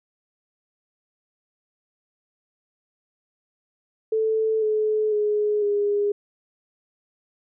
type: tone with pitch steps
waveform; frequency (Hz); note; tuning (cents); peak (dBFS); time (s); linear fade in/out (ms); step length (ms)
sine; 440 / 429.7 / 419.6 / 409.8; A4 / A4 / G#4 / G#4; 0 / -41 / +18 / -23; -19; 4.12-6.12; 5; 500
effects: none